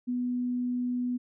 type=tone; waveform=sine; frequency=246.9 Hz; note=B3; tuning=in tune; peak=-27 dBFS; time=0.07-1.18 s; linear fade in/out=20 ms; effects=none